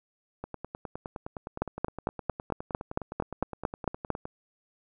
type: two click trains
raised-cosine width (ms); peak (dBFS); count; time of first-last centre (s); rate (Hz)
1; -12 / -22; 12 / 38; 1.62-4.103 / 0.44-4.254; 4.43 / 9.7
effects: none